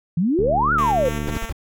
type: exponential two-way sweep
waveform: sine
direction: up then down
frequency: 156.1 to 1480 to 478.9 Hz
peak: -16 dBFS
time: 0.17-1.09 s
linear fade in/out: 5 ms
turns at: 0.73 s
type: click train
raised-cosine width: 3 ms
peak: -15 dBFS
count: 73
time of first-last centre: 0.39-1.367 s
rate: 73.7 Hz
type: tone with tremolo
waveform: 5% pulse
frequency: 226.6 Hz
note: A#3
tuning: 49 cents flat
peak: -18 dBFS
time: 0.78-1.5 s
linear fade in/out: 5 ms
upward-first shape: square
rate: 3.7 Hz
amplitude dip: 35%
type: noise bursts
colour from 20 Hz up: brown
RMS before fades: -25 dBFS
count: 4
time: 1.27-1.526 s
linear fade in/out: 5 ms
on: 37 ms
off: 36 ms
effects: none